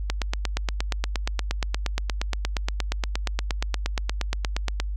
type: click train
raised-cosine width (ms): 0.2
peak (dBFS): -8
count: 41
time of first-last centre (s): 0.1-4.8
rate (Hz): 8.51
effects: added 50 Hz sine -26 dBFS peak until 4.96 s